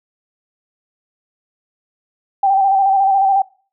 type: tone with vibrato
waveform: sine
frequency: 781 Hz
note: G5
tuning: 7 cents flat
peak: -10 dBFS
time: 2.43-3.42 s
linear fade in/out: 5 ms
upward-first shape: square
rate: 14 Hz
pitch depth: 32 cents each way
effects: noise-tail reverb RT60 0.4 s tail -24 dB re dry